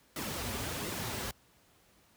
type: noise with flanger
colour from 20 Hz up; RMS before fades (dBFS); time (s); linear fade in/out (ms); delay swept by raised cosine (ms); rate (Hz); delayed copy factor
pink; -37; 0.16-1.31; 2; 1.2 to 6.6; 1.4; -0.55
effects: pink hiss -65 dBFS RMS until 2.16 s + high-pass 60 Hz 12 dB/octave